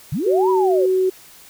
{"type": "linear two-way sweep", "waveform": "sine", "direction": "up then down", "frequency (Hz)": [111.6, 1000, 488.7], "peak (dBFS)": -19, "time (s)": [0.12, 0.86], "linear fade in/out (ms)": 5, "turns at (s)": 0.5}
{"type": "tone with pitch glide", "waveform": "sine", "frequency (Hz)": [376.3, 374.1], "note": ["F#4", "F#4"], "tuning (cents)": [29, 19], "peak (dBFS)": -14, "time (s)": [0.26, 1.1], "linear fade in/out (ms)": 10, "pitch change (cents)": -10, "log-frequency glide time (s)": [0.66, 0.82]}
{"effects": ["white hiss -45 dBFS RMS until 1.49 s"]}